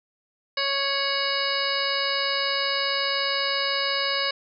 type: harmonic tone with a mistuned harmonic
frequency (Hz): 554.4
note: C#5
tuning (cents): 0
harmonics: 1 / 2 / 3 / 4 / 5 / 7 / 8 / 9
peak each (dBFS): -31 / -31 / -31 / -31 / -31 / -31 / -31 / -31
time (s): 0.57-4.31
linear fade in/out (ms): 5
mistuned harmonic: 5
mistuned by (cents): +75
effects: none